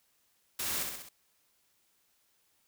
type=noise with echo; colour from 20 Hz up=white; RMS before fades=-35 dBFS; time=0.59-0.83 s; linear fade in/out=5 ms; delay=65 ms; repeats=4; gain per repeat=-4 dB; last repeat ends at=1.09 s; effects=white hiss -72 dBFS RMS until 2.67 s